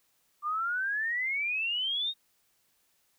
sine exponential sweep, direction up, 1174.7 to 3772 Hz, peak -28 dBFS, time 0.42-2.14 s, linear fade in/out 50 ms, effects white hiss -71 dBFS RMS until 3.18 s

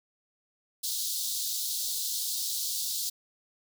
pink high-pass noise, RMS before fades -32 dBFS, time 0.83-3.1 s, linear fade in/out 10 ms, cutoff 3700 Hz, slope 48 dB/octave, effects none

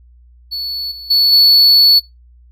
triangle tone with level steps, 4429 Hz, C#8, 2 cents flat, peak -18 / -27 / -7 / -4 dBFS, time 0.51-2 s, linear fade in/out 20 ms, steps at 0.91 / 1.1 / 1.32 s, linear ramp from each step 10 ms, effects noise-tail reverb RT60 0.2 s tail -20 dB re dry + added 60 Hz sine -42 dBFS peak until 2.51 s

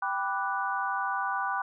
sine chord, G major seventh, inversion none, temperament equal, 784 / 987.8 / 1174.7 / 1480 Hz, G5 / B5 / D6 / F#6, 0 / 0 / 0 / 0 cents, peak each -33 dBFS, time 0.02-1.62 s, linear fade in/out 5 ms, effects none

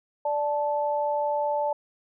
sine tone pair together, 587.3 / 874.9 Hz, D5 / A5, 0 / -10 cents, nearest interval perfect fifth, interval 690 cents, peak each -26 dBFS, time 0.25-1.73 s, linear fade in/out 5 ms, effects none

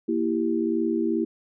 sine chord, E diminished, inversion second, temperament equal, 233.1 / 329.6 / 392 Hz, Bb3 / E4 / G4, 0 / 0 / 0 cents, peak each -27 / -24 / -28 dBFS, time 0.08-1.25 s, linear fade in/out 10 ms, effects none

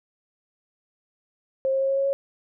sine tone with pitch steps, 533 / 536.7 / 540.4 / 544.2 / 548 / 551.8 Hz, C5 / C5 / C#5 / C#5 / C#5 / C#5, +32 / +44 / -44 / -32 / -20 / -8 cents, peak -20 dBFS, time 1.65-2.13 s, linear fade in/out 0 ms, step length 80 ms, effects none

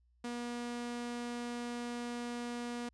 sawtooth tone, 240 Hz, B3, 49 cents flat, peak -34 dBFS, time 0.24-2.89 s, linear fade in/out 5 ms, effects added 60 Hz sine -67 dBFS peak until 2.93 s + resampled to 22050 Hz

